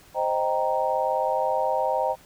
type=chord; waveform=sine; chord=C minor seventh; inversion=none; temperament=equal; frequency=523.3 / 622.3 / 784 / 932.3 Hz; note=C5 / Eb5 / G5 / Bb5; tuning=0 / 0 / 0 / 0 cents; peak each=-27 dBFS; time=0.14-2.16 s; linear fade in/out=50 ms; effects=pink hiss -53 dBFS RMS until 2.25 s